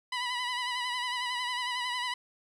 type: tone with vibrato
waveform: 15% pulse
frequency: 987 Hz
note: B5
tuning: 1 cent flat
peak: -24 dBFS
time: 0.12-2.14 s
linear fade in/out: 5 ms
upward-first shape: sine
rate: 11 Hz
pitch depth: 45 cents each way
effects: low-pass 7000 Hz 12 dB/octave + 11-bit